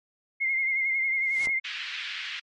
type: tone with vibrato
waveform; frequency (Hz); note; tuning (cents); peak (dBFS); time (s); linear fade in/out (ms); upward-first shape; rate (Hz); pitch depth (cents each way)
sine; 2125; C7; +26; -23; 0.4-1.6; 20; sine; 11; 42
type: noise with exponential growth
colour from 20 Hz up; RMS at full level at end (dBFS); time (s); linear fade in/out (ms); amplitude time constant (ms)
white; -34; 1.14-1.46; 2; 69
type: clicks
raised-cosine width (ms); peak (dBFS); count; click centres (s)
1; -25 / -34; 2; 1.472 / 1.492
type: band-pass noise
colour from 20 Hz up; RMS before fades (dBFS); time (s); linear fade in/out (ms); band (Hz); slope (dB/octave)
white; -35; 1.64-2.4; 10; 1700 to 3400; 24
effects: low-pass 7000 Hz 12 dB/octave + MP3 48 kbps